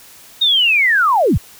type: linear sweep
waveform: sine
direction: down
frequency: 3753 to 32.7 Hz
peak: -10 dBFS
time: 0.41-1.38 s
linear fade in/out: 10 ms
effects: white hiss -42 dBFS RMS until 1.59 s